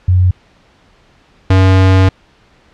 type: tone pair in turn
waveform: sine / square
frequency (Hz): 91.1 / 94.49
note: F#2 / F#2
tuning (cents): -26 / +37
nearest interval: minor second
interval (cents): 63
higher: second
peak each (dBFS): -6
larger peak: neither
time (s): 0.08-0.31 / 1.5-2.09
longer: second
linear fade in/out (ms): 5
effects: pink hiss -49 dBFS RMS until 2.73 s + low-pass 4000 Hz 12 dB/octave